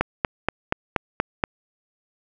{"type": "click train", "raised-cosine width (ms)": 0.5, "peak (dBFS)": -4, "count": 7, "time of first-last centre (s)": [0.01, 1.439], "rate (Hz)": 4.2, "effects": []}